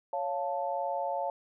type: chord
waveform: sine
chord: Db augmented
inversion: none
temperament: equal with one note detuned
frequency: 556.3 / 698.5 / 880 Hz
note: Db5 / F5 / A5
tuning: +6 / 0 / 0 cents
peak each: -34 dBFS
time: 0.13-1.3 s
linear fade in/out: 2 ms
effects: none